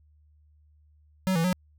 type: tone with pitch steps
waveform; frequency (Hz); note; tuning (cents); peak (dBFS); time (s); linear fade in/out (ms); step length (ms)
square; 187.8 / 165 / 182.7; F#3 / E3 / F#3; +26 / +2 / -22; -23; 1.27-1.528; 0; 86
effects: added 75 Hz sine -57 dBFS peak until 1.78 s